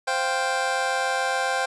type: chord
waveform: 25% pulse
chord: C suspended fourth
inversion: none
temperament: just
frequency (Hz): 523.3 / 697.7 / 784.9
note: C5 / F5 / G5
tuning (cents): 0 / -2 / +2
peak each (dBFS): -24 / -26 / -22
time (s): 0.07-1.66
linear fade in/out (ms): 10
effects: resampled to 22050 Hz